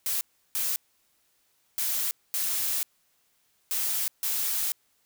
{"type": "noise bursts at uneven times", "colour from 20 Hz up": "blue", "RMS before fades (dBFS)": -28, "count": 6, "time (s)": [[0.06, 0.21], [0.55, 0.76], [1.78, 2.11], [2.34, 2.83], [3.71, 4.08], [4.23, 4.72]], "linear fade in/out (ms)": 0, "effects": ["white hiss -69 dBFS RMS until 5.05 s"]}